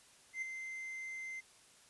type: tone with ADSR envelope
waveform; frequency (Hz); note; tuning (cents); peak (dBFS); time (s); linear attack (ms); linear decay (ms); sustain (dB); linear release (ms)
triangle; 2078; C7; -12; -33; 0.33-1.41; 91; 6; -7; 19
effects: white hiss -63 dBFS RMS until 1.89 s + resampled to 24000 Hz